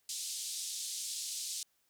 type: band-pass noise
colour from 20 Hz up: white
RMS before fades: -40 dBFS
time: 0.09-1.63 s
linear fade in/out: 2 ms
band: 3700 to 9100 Hz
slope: 24 dB/octave
effects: white hiss -75 dBFS RMS until 1.89 s